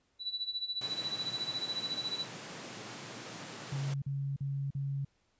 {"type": "tone with tremolo", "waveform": "sine", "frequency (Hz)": 3951, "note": "B7", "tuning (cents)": 0, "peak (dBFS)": -31, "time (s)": [0.19, 2.27], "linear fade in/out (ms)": 50, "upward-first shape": "sine", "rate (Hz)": 14, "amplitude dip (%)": 80}
{"type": "high-pass noise", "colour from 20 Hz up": "pink", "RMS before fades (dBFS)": -45, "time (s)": [0.81, 3.94], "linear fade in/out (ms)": 5, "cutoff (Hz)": 110, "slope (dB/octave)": 96}
{"type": "tone bursts", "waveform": "sine", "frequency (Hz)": 138.59, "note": "C#3", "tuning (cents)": 0, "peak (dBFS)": -32, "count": 4, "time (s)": [3.72, 5.049], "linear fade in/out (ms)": 5, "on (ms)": 300, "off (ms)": 43}
{"effects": ["pink hiss -74 dBFS RMS until 5.39 s", "resampled to 16000 Hz"]}